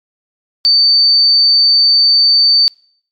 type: tone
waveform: sine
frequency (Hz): 4570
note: D8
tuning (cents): -48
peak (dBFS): -6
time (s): 0.65-2.68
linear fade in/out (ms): 0
effects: noise-tail reverb RT60 0.6 s tail -26 dB re dry + MP3 96 kbps